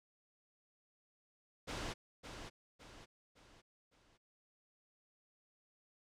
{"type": "noise with echo", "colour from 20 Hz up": "pink", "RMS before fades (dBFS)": -42, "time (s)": [1.67, 1.94], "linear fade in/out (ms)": 20, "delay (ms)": 560, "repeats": 4, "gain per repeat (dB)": -7, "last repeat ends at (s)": 4.18, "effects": ["low-pass 6000 Hz 12 dB/octave"]}